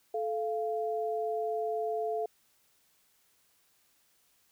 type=tone pair together; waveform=sine; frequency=435.9 / 692 Hz; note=A4 / F5; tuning=-16 / -16 cents; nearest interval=minor sixth; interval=800 cents; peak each=-32 / -33 dBFS; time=0.14-2.26 s; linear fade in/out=5 ms; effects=white hiss -69 dBFS RMS until 4.51 s